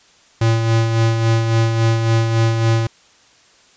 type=tone with tremolo; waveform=square; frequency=113.7 Hz; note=A#2; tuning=43 cents flat; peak=-12 dBFS; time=0.41-2.87 s; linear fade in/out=5 ms; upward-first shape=sine; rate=3.6 Hz; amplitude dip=45%; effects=white hiss -51 dBFS RMS until 3.76 s + resampled to 16000 Hz